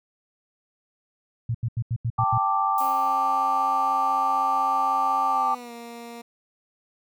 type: tone bursts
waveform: sine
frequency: 116.54 Hz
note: A#2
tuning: in tune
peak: -22 dBFS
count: 7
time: 1.49-2.38 s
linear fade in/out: 5 ms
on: 56 ms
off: 83 ms
type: chord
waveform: sine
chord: G suspended second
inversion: none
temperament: equal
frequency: 784 / 880 / 1174.7 Hz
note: G5 / A5 / D6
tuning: 0 / 0 / 0 cents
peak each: -25 / -26 / -23 dBFS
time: 2.18-5.55 s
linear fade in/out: 10 ms
type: noise with exponential decay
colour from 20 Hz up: violet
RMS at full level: -35 dBFS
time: 2.78-3.38 s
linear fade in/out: 1 ms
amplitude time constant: 130 ms
type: tone with pitch glide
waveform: 15% pulse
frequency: 270 to 235 Hz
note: C#4 to A#3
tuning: -45 to +14 cents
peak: -31 dBFS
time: 2.8-6.22 s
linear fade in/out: 10 ms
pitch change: -241 cents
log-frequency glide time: 5.29-5.72 s
effects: none